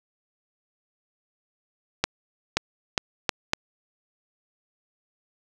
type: accelerating click train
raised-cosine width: 0.2 ms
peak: -3 dBFS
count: 5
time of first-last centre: 2.04-3.534 s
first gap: 530 ms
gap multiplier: 0.77
effects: none